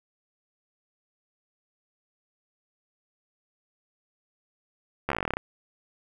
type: slowing click train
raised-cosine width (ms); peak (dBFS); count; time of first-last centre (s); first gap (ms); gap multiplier
0.5; -12; 14; 5.09-5.369; 13; 1.08
effects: 8-bit